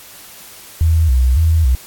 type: tone with vibrato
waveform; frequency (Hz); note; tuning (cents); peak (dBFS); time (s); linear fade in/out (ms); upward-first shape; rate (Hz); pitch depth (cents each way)
sine; 71.8; D2; -39; -9; 0.81-1.75; 0; square; 1.8; 210
effects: white hiss -38 dBFS RMS until 1.86 s + AAC 64 kbps